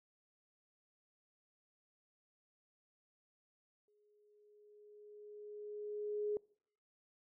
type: tone with exponential growth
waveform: sine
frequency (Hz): 417.9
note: G#4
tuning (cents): +11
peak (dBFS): -33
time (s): 3.88-6.37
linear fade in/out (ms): 1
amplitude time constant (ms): 540
effects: noise-tail reverb RT60 0.6 s tail -25 dB re dry